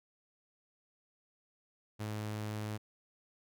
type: tone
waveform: sawtooth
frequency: 106.5 Hz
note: G#2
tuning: 44 cents sharp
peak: -33 dBFS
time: 1.99-2.78 s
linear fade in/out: 20 ms
effects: none